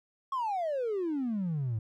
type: exponential sweep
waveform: triangle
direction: down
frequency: 1108.7 to 105 Hz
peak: -26 dBFS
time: 0.32-1.79 s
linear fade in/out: 5 ms
effects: tanh soft clip ceiling -25 dBFS